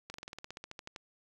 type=slowing click train; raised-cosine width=0.2 ms; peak=-26 dBFS; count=15; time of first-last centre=0.1-0.962 s; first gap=41 ms; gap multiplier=1.06; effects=9-bit